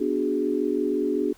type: chord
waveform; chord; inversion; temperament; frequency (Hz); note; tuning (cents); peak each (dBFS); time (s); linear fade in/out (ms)
sine; G# half-diminished seventh; first; equal; 246.9 / 293.7 / 370 / 415.3; B3 / D4 / F#4 / G#4; 0 / 0 / 0 / 0; -30 / -26 / -27 / -27; 0-1.33; 10
effects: pink hiss -55 dBFS RMS until 1.37 s